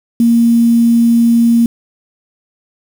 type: tone with quantisation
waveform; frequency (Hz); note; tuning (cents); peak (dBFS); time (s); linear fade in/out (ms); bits
sine; 233.1; A#3; 0; -6; 0.2-1.66; 2; 5
effects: none